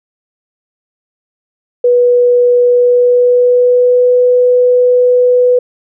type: tone with pitch glide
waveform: sine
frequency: 488.7 to 495.5 Hz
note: B4 to B4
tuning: -18 to +6 cents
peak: -5 dBFS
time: 1.84-5.59 s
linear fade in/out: 5 ms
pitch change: +24 cents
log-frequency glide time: 2.62-4.13 s
effects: none